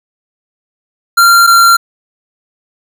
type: tone pair in turn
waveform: square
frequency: 1382 / 1374.7 Hz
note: F6 / F6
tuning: -19 / -28 cents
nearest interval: unison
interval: 9 cents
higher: first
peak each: -4 dBFS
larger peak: neither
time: 1.17-1.47 / 1.47-1.77 s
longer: neither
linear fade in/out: 10 ms
effects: none